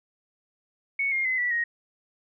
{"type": "tone with pitch steps", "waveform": "sine", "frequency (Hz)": [2217, 2127, 2040, 1957, 1877.2], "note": ["C#7", "C7", "C7", "B6", "A#6"], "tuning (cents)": [0, 28, -44, -16, 12], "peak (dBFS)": -23, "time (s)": [0.99, 1.64], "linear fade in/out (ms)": 5, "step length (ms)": 130, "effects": []}